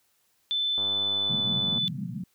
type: tone with pitch glide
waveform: sine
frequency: 3520 to 3496 Hz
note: A7 to A7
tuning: 0 to -12 cents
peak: -24 dBFS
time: 0.51-1.88 s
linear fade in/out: 0 ms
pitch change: -12 cents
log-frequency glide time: 0.67-1.41 s
type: click train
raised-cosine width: 1 ms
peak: -27 dBFS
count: 102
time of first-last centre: 0.78-1.78 s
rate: 101 Hz
type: band-pass noise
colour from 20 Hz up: pink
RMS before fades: -34 dBFS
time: 1.29-2.24 s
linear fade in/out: 5 ms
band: 120 to 240 Hz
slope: 96 dB/octave
effects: white hiss -69 dBFS RMS until 2.34 s